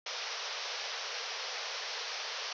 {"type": "band-pass noise", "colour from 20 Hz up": "white", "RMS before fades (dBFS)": -39, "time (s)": [0.06, 2.53], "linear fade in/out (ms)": 5, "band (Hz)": [420, 5900], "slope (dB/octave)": 96, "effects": []}